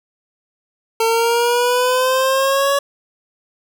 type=exponential sweep; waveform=25% pulse; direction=up; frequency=450 to 564 Hz; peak=-10 dBFS; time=1-2.79 s; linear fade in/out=5 ms; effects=none